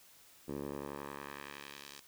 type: tone with band-pass filter sweep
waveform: 10% pulse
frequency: 70.8 Hz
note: C#2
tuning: 37 cents sharp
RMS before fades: -45 dBFS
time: 0.48-2 s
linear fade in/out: 5 ms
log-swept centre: 340 to 5400 Hz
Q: 0.92
effects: white hiss -61 dBFS RMS until 2.07 s